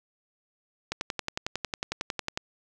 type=click train; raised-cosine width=0.2 ms; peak=-12 dBFS; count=17; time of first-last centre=0.92-2.375 s; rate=11 Hz; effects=none